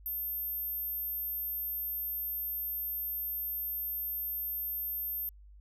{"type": "tone", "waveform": "sine", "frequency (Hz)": 13290, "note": "G#9", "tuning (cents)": 0, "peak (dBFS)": -33, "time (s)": [0.06, 5.29], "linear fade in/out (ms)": 0, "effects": ["added 50 Hz sine -51 dBFS peak until 5.6 s"]}